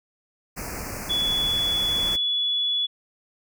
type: band-stop noise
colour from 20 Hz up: pink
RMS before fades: -33 dBFS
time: 0.56-2.17 s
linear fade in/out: 20 ms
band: 2600 to 4600 Hz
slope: 96 dB/octave
type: tone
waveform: sine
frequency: 3413 Hz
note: G#7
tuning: 47 cents sharp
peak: -21 dBFS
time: 1.09-2.87 s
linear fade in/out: 20 ms
effects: none